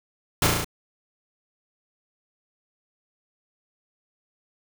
pink noise with echo, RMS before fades -20 dBFS, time 0.42-0.47 s, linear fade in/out 2 ms, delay 35 ms, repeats 5, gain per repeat -2 dB, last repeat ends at 0.645 s, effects none

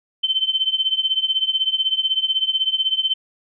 sine tone with tremolo, 3083 Hz, G7, 29 cents flat, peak -13 dBFS, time 0.23-3.14 s, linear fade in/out 10 ms, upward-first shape triangle, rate 16 Hz, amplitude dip 95%, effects none

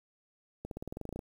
accelerating click train, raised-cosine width 2 ms, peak -26 dBFS, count 13, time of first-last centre 0.65-1.192 s, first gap 62 ms, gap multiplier 0.94, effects 9-bit

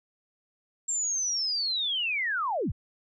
sine linear sweep, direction down, 7480 to 35.27 Hz, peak -26 dBFS, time 0.88-2.72 s, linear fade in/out 10 ms, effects none

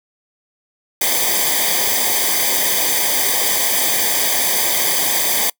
white noise with comb filter, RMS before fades -17 dBFS, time 1.01-5.5 s, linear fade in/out 5 ms, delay 0.73 ms, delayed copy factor -0.95, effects noise-tail reverb RT60 0.1 s tail -25 dB re dry

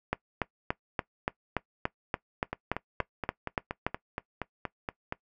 two click trains, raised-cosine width 0.5 ms, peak -17 / -12 dBFS, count 12 / 14, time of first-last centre 2.53-5.124 / 0.13-3.866 s, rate 4.24 / 3.48 Hz, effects noise-tail reverb RT60 0.1 s tail -20 dB re dry

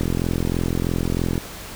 click train, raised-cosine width 3 ms, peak -9 dBFS, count 60, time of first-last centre 0.01-1.379 s, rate 43.1 Hz, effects pink hiss -36 dBFS RMS until 1.75 s

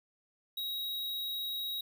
square tone, 3818 Hz, A#7, 41 cents sharp, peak -35 dBFS, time 0.57-1.81 s, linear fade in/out 5 ms, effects none

